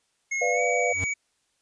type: tone with pitch glide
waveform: square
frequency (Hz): 2165 to 2265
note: C#7 to C#7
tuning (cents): -41 to +37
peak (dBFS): -26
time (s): 0.31-1.14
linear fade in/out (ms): 10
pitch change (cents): +78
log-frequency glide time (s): 0.52-0.62
type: chord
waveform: sine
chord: B diminished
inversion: none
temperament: equal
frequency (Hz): 493.9 / 587.3 / 698.5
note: B4 / D5 / F5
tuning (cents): 0 / 0 / 0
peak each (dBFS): -26 / -29 / -27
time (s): 0.41-0.93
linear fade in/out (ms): 10
type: tone with exponential growth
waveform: square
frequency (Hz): 92.5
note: F#2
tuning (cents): 0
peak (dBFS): -26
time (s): 0.88-1.04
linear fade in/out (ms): 0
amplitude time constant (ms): 33
effects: white hiss -71 dBFS RMS until 1.61 s + resampled to 22050 Hz